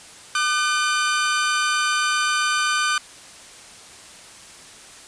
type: tone pair together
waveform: sawtooth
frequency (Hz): 1202 / 1514.4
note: D6 / F#6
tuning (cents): +40 / +40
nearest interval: major third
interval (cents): 400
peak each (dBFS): -18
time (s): 0.35-2.98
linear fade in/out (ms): 2
effects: white hiss -43 dBFS RMS until 5.07 s + resampled to 22050 Hz